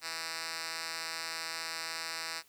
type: tone with band-pass filter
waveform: 5% pulse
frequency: 163.4 Hz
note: E3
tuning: 15 cents flat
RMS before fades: -39 dBFS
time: 0.01-2.43 s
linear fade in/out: 50 ms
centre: 4700 Hz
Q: 1
effects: white hiss -64 dBFS RMS until 2.48 s